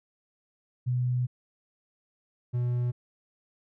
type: tone pair in turn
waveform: sine / triangle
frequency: 124.6 / 122.25 Hz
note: B2 / B2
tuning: +16 / -17 cents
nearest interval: unison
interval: 33 cents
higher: first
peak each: -24 / -23 dBFS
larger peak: second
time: 0.86-1.27 / 2.53-2.92 s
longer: first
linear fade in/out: 20 ms
effects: none